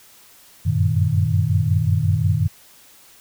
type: tone cluster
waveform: sine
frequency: 92.5 / 98 / 116.7 / 154.3 Hz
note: F#2 / G2 / A#2 / D#3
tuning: 0 / 0 / +2 / -14 cents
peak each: -21 dBFS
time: 0.65-2.48 s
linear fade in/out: 20 ms
effects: white hiss -49 dBFS RMS until 3.2 s